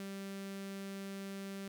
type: tone with notch filter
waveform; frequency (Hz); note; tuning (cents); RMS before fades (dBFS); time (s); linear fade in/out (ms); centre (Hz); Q
sawtooth; 196; G3; 0; -44; 0-1.68; 2; 880; 1.7
effects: 12-bit